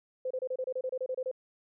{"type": "tone bursts", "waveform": "sine", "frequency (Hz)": 514, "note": "C5", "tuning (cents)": -31, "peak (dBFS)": -30, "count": 13, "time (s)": [0.25, 1.314], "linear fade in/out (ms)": 5, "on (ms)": 56, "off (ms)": 28, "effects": []}